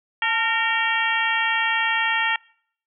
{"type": "harmonic tone with a mistuned harmonic", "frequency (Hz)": 460, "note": "A#4", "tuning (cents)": -23, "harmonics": [2, 3, 4, 5, 6, 7], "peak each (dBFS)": [-26, -28, -23, -28, -27, -29], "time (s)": [0.22, 2.36], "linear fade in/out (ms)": 2, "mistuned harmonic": 2, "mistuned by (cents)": -61, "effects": ["noise-tail reverb RT60 0.6 s tail -24 dB re dry"]}